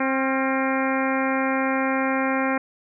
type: harmonic tone with a mistuned harmonic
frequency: 265.6 Hz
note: C4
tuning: 26 cents sharp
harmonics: 1 / 2 / 3 / 4 / 5 / 6 / 7 / 8 / 9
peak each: -24 / -27 / -29 / -30 / -31 / -32 / -32 / -33 / -34 dBFS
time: 0-2.58 s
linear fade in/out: 5 ms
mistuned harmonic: 5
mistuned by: +55 cents
effects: none